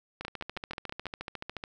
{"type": "two click trains", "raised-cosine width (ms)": 0.3, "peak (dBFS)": [-20, -21], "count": [6, 21], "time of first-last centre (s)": [[0.25, 1.056], [0.21, 1.639]], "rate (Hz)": [6.2, 14], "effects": []}